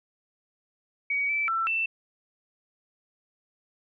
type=tone with pitch steps; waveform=sine; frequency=2258 / 2319 / 1339 / 2669 Hz; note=C#7 / D7 / E6 / E7; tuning=+31 / -22 / +27 / +21 cents; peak=-24 dBFS; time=1.1-1.86 s; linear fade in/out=5 ms; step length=190 ms; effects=none